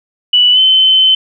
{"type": "tone with pitch glide", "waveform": "sine", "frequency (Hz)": [2960, 3063], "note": ["F#7", "G7"], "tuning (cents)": [0, -41], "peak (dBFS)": -5, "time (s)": [0.33, 1.15], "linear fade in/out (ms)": 5, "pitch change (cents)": 59, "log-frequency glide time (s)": [0.52, 0.59], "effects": []}